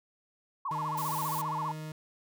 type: tone with vibrato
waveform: sine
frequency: 987.8 Hz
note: B5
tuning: in tune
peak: -31 dBFS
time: 0.65-1.72 s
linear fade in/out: 5 ms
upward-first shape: sine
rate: 15 Hz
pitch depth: 240 cents each way
type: tone with pitch glide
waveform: 40% pulse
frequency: 154 to 155.25 Hz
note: D#3 to D#3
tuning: -17 to -3 cents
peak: -37 dBFS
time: 0.71-1.92 s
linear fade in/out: 2 ms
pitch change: +14 cents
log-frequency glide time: 1.05-1.46 s
type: noise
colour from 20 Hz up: blue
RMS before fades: -39 dBFS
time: 0.97-1.42 s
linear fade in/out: 10 ms
effects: none